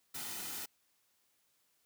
white noise with comb filter, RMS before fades -42 dBFS, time 0.14-0.66 s, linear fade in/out 10 ms, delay 1.8 ms, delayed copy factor -0.5, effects white hiss -75 dBFS RMS until 1.85 s + high-pass 60 Hz 12 dB/octave

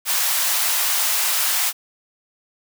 white high-pass noise, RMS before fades -20 dBFS, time 0.05-1.73 s, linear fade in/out 50 ms, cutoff 680 Hz, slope 24 dB/octave, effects none

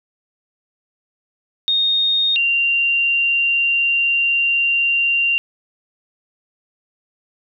sine tone pair in turn, 3700 / 2772 Hz, A#7 / F7, -14 / -14 cents, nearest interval perfect fourth, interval 500 cents, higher first, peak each -14 dBFS, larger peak neither, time 1.68-2.36 / 2.36-5.38 s, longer second, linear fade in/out 0 ms, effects none

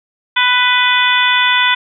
harmonic tone with a mistuned harmonic, 495.8 Hz, B4, 7 cents sharp, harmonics 2 / 3 / 4 / 5 / 6 / 7, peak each -16 / -16 / -16 / -18 / -21 / -16 dBFS, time 0.36-1.75 s, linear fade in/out 10 ms, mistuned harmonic 6, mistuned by +25 cents, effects none

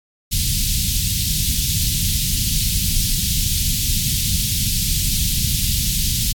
pink band-stop noise, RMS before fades -19 dBFS, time 0.31-6.33 s, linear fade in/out 20 ms, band 170 to 3300 Hz, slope 24 dB/octave, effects AAC 64 kbps

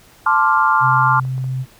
sine chord, D minor seventh, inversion second, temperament equal, 880 / 1046.5 / 1174.7 / 1396.9 Hz, A5 / C6 / D6 / F6, 0 / 0 / 0 / 0 cents, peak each -17 dBFS, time 0.26-1.2 s, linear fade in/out 5 ms
sine tone, 130 Hz, C3, 11 cents flat, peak -19 dBFS, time 0.8-1.66 s, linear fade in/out 50 ms
clicks, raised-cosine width 1 ms, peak -27 dBFS, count 4, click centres 1.166 / 1.251 / 1.38 / 1.442 s
effects pink hiss -48 dBFS RMS until 1.79 s

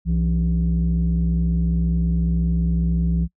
sine tone pair together, 63.7 / 169.13 Hz, C2 / E3, -46 / +45 cents, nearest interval octave + perfect fourth, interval 1691 cents, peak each -18 dBFS, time 0.05-3.28 s, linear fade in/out 50 ms, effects noise-tail reverb RT60 0.1 s tail -25 dB re dry + tanh soft clip ceiling -13 dBFS

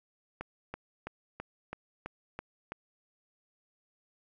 click train, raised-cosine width 0.5 ms, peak -23 dBFS, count 8, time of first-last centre 0.41-2.72 s, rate 3.03 Hz, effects none

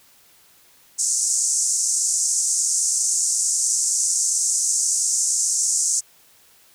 pink band-pass noise, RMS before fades -21 dBFS, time 0.98-6.01 s, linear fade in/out 20 ms, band 6100 to 8700 Hz, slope 48 dB/octave, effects white hiss -54 dBFS RMS until 6.74 s

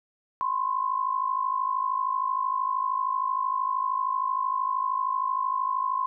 sine tone pair together, 1018 / 1071 Hz, C6 / C6, -48 / +40 cents, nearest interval minor second, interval 88 cents, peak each -27 dBFS, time 0.41-6.06 s, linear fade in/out 0 ms, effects none

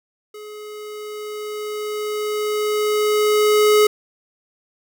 square tone with level ramp, 422.5 Hz, G#4, 30 cents sharp, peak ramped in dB -35 to -11 dBFS, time 0.34-3.87 s, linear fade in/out 5 ms, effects none

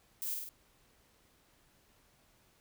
violet noise with echo, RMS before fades -38 dBFS, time 0.22-0.34 s, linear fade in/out 0 ms, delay 50 ms, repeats 3, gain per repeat -3 dB, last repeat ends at 0.49 s, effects pink hiss -68 dBFS RMS until 2.6 s

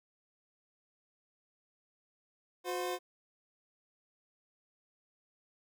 25% pulse tone pair together, 360.8 / 515 Hz, F#4 / C5, -44 / -28 cents, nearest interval tritone, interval 616 cents, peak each -32 / -35 dBFS, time 2.64-2.99 s, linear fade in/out 50 ms, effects none

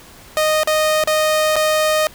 sawtooth tone with dropouts, 619 Hz, D#5, 9 cents flat, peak -10 dBFS, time 0.37-2.07 s, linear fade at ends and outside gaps 0 ms, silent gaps 0.633-0.674 / 1.038-1.074 / 1.557-1.564 s, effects pink hiss -42 dBFS RMS until 2.14 s

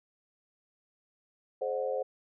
sine tone cluster, 425.9 / 525 / 608 / 735 Hz, G#4 / C5 / D#5 / F#5, +44 / +6 / -40 / -12 cents, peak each -37 / -31 / -39 / -39 dBFS, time 1.61-2.03 s, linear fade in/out 10 ms, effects none

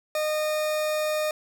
40% pulse tone, 613 Hz, D#5, 26 cents flat, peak -23 dBFS, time 0.15-1.31 s, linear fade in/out 2 ms, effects none

